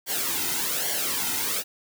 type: noise with flanger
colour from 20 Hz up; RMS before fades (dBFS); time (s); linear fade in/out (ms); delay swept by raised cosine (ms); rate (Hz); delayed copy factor
white; -27; 0.06-1.64; 50; 0.78 to 1.78; 1.2; -0.7
effects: none